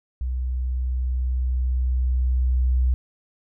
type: tone with level ramp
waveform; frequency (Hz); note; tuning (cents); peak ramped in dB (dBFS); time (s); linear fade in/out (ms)
sine; 63; B1; +35; -23 to -16; 0.21-2.94; 0
effects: none